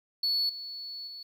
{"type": "tone with level steps", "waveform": "sine", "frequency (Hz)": 4420, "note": "C#8", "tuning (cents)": -6, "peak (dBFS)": [-23, -37, -40], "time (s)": [0.23, 1.23], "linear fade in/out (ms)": 5, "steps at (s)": [0.49, 1.07], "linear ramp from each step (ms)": 5, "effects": ["tanh soft clip ceiling -23 dBFS", "10-bit"]}